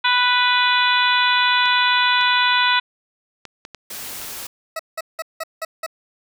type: harmonic tone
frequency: 493.9 Hz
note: B4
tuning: in tune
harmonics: 2 / 3 / 4 / 5 / 6 / 7 / 8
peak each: -19 / -20 / -25 / -23 / -27 / -22 / -25 dBFS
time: 0.04-2.8 s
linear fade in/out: 10 ms
type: clicks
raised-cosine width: 0.2 ms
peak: -18 dBFS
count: 6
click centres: 1.657 / 2.212 / 3.453 / 3.651 / 3.747 / 4.216 s
type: noise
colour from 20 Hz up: white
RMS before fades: -32 dBFS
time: 3.9-4.47 s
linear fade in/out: 5 ms
type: tone bursts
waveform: 20% pulse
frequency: 646 Hz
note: E5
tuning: 35 cents flat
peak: -19 dBFS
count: 6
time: 4.76-5.864 s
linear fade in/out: 5 ms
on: 34 ms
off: 180 ms
effects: none